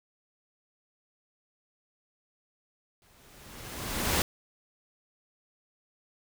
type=noise with exponential growth; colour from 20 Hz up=pink; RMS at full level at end=-24 dBFS; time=3.02-4.22 s; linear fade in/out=1 ms; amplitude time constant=260 ms; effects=none